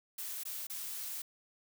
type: noise with dropouts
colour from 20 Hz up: blue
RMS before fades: -41 dBFS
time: 0.18-1.22 s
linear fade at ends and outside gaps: 5 ms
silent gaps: 0.436-0.452 / 0.67-0.698 s
effects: none